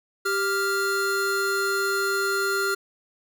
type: tone pair together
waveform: square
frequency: 392 / 1398.5 Hz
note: G4 / F6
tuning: 0 / +2 cents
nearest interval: octave + minor seventh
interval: 2202 cents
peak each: -27 / -25 dBFS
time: 0.25-2.75 s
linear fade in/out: 10 ms
effects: none